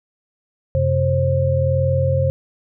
sine tone cluster, 91.1 / 132.4 / 532 Hz, F#2 / C3 / C5, -26 / +21 / +29 cents, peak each -19 dBFS, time 0.75-2.3 s, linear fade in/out 0 ms, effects none

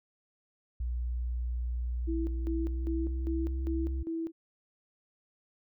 sine tone with pitch glide, 60.3 to 66.52 Hz, B1 to C2, -41 to +29 cents, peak -30 dBFS, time 0.8-4.03 s, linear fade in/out 5 ms, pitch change +170 cents, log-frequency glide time 2.37-3.69 s
sine tone with tremolo, 328 Hz, E4, 9 cents flat, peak -31 dBFS, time 2.07-4.32 s, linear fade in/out 20 ms, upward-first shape square, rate 2.5 Hz, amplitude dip 75%
effects none

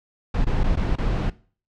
brown noise with dropouts, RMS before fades -21 dBFS, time 0.34-1.3 s, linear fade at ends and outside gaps 5 ms, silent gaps 0.446-0.467 / 0.635-0.64 / 0.758-0.77 / 0.957-0.983 s, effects noise-tail reverb RT60 0.4 s tail -19 dB re dry + low-pass 4000 Hz 12 dB/octave

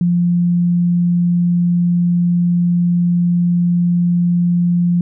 sine tone, 174.5 Hz, F3, 1 cent flat, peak -11 dBFS, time 0.01-5.01 s, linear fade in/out 2 ms, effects none

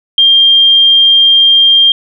sine tone, 3197 Hz, G7, 33 cents sharp, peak -3 dBFS, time 0.18-1.92 s, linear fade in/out 2 ms, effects none

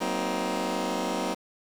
15% pulse chord, C half-diminished seventh, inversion second, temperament just, 188.37 / 235.5 / 261.6 / 314 Hz, Gb3 / Bb3 / C4 / Eb4, +31 / +18 / 0 / +16 cents, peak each -27 dBFS, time 0-1.35 s, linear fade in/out 20 ms, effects low-pass 10000 Hz 12 dB/octave + 8-bit

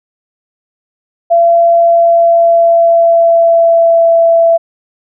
sine tone with pitch glide, 679 to 667.7 Hz, F5 to E5, -49 to +22 cents, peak -4 dBFS, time 1.3-4.58 s, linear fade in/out 20 ms, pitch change -29 cents, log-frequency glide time 1.72-4.1 s, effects none

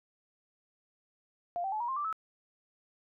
sine tone with pitch steps, 698 / 774.5 / 859.3 / 953.5 / 1058 / 1173.9 / 1302.5 Hz, F5 / G5 / A5 / A#5 / C6 / D6 / E6, -1 / -21 / -41 / +39 / +19 / -1 / -21 cents, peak -31 dBFS, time 1.56-2.127 s, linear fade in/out 0 ms, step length 81 ms, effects none

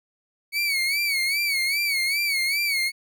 30% pulse tone with vibrato, 2235 Hz, C#7, 14 cents sharp, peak -19 dBFS, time 0.52-2.92 s, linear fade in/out 50 ms, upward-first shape sine, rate 2.5 Hz, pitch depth 100 cents each way, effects none

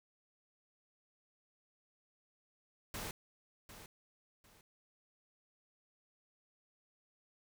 pink noise with echo, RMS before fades -43 dBFS, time 2.94-3.11 s, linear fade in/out 2 ms, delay 750 ms, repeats 2, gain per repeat -11 dB, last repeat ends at 4.61 s, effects none

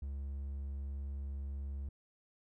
triangle tone, 69.3 Hz, C#2, in tune, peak -36 dBFS, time 0.02-1.89 s, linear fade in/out 5 ms, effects none

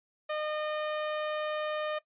sawtooth tone, 610 Hz, D#5, 34 cents flat, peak -27 dBFS, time 0.29-1.99 s, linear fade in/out 10 ms, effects noise-tail reverb RT60 0.1 s tail -17 dB re dry + resampled to 8000 Hz

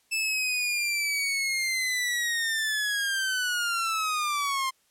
sawtooth linear sweep, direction down, 2637 to 1046.5 Hz, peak -22 dBFS, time 0.11-4.71 s, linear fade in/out 20 ms, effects white hiss -67 dBFS RMS until 4.9 s + low-pass 12000 Hz 12 dB/octave

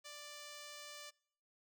5% pulse tone, 589 Hz, D5, 5 cents sharp, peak -38 dBFS, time 0.04-1.11 s, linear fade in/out 20 ms, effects noise-tail reverb RT60 0.7 s tail -26 dB re dry

